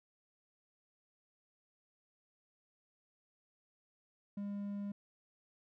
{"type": "tone", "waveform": "triangle", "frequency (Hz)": 202.2, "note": "G#3", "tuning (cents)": -46, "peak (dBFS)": -36, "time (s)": [4.37, 4.92], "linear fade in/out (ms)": 5, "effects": []}